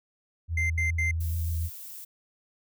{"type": "tone with vibrato", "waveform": "sine", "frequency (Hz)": 82.41, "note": "E2", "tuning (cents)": 0, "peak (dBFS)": -26, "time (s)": [0.48, 1.7], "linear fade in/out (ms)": 50, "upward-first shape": "square", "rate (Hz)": 7.1, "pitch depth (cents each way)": 16}
{"type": "tone bursts", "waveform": "triangle", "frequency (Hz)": 2086, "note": "C7", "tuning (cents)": -6, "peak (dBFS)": -24, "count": 3, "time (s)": [0.57, 1.112], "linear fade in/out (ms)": 5, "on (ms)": 130, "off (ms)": 76}
{"type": "noise", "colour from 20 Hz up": "violet", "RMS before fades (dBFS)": -42, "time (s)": [1.2, 2.05], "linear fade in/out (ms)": 10}
{"effects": []}